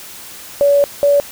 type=tone pair in turn; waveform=sine; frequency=569 / 571.2 Hz; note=C#5 / D5; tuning=+45 / -48 cents; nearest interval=unison; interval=7 cents; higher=second; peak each=-8 dBFS; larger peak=neither; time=0.61-0.84 / 1.03-1.2 s; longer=first; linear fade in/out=0 ms; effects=white hiss -34 dBFS RMS until 1.31 s